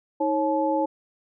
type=tone cluster; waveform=sine; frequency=315.8 / 546 / 862 Hz; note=D#4 / C#5 / A5; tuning=+26 / -26 / -36 cents; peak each=-25 dBFS; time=0.2-0.86 s; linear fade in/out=10 ms; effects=none